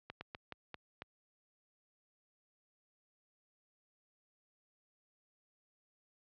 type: slowing click train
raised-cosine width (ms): 0.3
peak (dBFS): -27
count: 6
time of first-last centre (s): 0.1-1.021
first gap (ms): 110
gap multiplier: 1.26
effects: high-pass 60 Hz 12 dB/octave + low-pass 4000 Hz 12 dB/octave